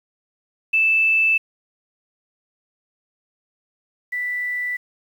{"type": "tone pair in turn", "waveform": "sine", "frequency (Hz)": [2637, 1975.5], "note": ["E7", "B6"], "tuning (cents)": [0, 0], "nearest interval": "perfect fourth", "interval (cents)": 500, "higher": "first", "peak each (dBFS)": [-14, -22], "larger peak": "first", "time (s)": [[0.73, 1.38], [4.12, 4.77]], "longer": "neither", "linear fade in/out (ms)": 10, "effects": ["8-bit"]}